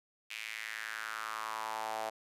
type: tone with high-pass filter sweep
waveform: sawtooth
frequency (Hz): 110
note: A2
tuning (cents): 0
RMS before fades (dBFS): -40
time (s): 0.3-2.1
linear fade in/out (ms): 10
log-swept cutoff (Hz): 2500 to 690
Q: 3.9
effects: resampled to 32000 Hz